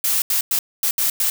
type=noise bursts at uneven times; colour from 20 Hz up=blue; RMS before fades=-19 dBFS; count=6; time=0.04-0.22 / 0.3-0.41 / 0.51-0.59 / 0.83-0.91 / 0.98-1.1 / 1.2-1.3 s; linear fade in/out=2 ms; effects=none